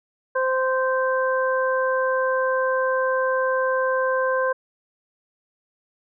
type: harmonic tone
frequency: 520 Hz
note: C5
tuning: 11 cents flat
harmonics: 1 / 2 / 3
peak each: -21 / -25 / -26 dBFS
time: 0.35-4.53 s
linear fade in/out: 10 ms
effects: none